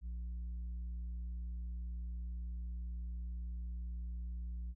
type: tone with tanh clipping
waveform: sine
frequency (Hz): 59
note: A#1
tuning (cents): +22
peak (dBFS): -40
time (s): 0.01-4.75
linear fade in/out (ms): 50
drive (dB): 4
effects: none